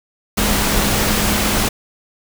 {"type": "tone in noise", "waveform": "sine", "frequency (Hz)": 207.7, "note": "G#3", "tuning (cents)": 0, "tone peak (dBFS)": -24, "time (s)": [0.37, 1.69], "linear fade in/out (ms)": 10, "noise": "pink", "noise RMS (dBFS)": -17, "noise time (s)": [0.37, 1.69], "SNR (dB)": -10, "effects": []}